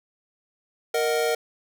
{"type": "chord", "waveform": "square", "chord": "D# minor", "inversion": "second", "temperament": "equal", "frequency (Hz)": [466.2, 622.3, 740], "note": ["A#4", "D#5", "F#5"], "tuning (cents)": [0, 0, 0], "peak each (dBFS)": [-24, -28, -30], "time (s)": [0.94, 1.35], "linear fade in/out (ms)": 5, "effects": []}